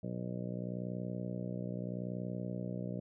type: harmonic tone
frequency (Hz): 60.8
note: B1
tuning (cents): -26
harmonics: 2 / 3 / 4 / 5 / 6 / 7 / 8 / 9 / 10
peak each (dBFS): -42 / -40 / -46 / -50 / -50 / -56 / -49 / -50 / -49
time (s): 0.03-3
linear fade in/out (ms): 5
effects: none